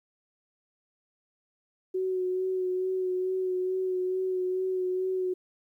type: tone with vibrato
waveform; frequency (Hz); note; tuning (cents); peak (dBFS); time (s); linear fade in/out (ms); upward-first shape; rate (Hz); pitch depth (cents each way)
sine; 370.9; F#4; +4; -26; 1.94-5.34; 10; sine; 2.3; 21
effects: 11-bit